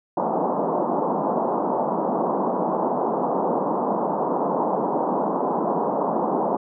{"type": "band-pass noise", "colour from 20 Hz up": "white", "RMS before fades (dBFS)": -23, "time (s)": [0.17, 6.57], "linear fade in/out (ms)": 5, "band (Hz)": [170, 1000], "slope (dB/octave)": 48, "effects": []}